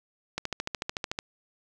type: click train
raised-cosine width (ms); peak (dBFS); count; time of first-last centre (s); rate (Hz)
0.2; -13; 12; 0.38-1.189; 13.6
effects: none